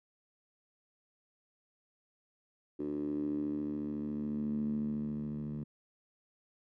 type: tone with band-pass filter sweep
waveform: 10% pulse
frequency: 74 Hz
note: D2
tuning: 14 cents sharp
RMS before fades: -36 dBFS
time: 2.79-5.64 s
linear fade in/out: 10 ms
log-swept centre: 330 to 180 Hz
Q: 6.4
effects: none